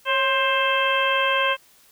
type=harmonic tone with a mistuned harmonic; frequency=527 Hz; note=C5; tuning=12 cents sharp; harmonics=1 / 2 / 3 / 4 / 5 / 6; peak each=-25 / -23 / -25 / -30 / -25 / -27 dBFS; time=0.05-1.57 s; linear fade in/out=50 ms; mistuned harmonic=1; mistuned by=+63 cents; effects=white hiss -55 dBFS RMS until 1.91 s